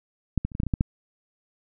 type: clicks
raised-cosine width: 5 ms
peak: -9 / -14 / -28 / -20 / -12 / -14 / -16 / -11 / -8 dBFS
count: 9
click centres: 0.377 / 0.45 / 0.518 / 0.551 / 0.601 / 0.634 / 0.667 / 0.738 / 0.809 s
effects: none